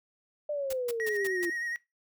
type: exponential sweep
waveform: sine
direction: down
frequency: 602 to 338.9 Hz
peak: -29 dBFS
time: 0.49-1.5 s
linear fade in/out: 5 ms
type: noise bursts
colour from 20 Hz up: white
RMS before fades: -39 dBFS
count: 5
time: 0.7-1.455 s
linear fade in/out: 5 ms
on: 31 ms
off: 150 ms
type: tone with vibrato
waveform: triangle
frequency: 1881 Hz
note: A#6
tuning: 15 cents sharp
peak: -30 dBFS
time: 1-1.76 s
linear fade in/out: 0 ms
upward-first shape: sine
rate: 9.7 Hz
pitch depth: 33 cents each way
type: noise with exponential growth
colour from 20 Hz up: white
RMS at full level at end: -46 dBFS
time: 1.01-1.17 s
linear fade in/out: 1 ms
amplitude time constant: 34 ms
effects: noise-tail reverb RT60 0.2 s tail -20 dB re dry